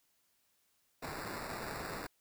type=noise with sample-and-hold; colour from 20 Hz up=white; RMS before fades=-42 dBFS; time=1.02-2.07 s; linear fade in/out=10 ms; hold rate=3150 Hz; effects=white hiss -75 dBFS RMS until 2.2 s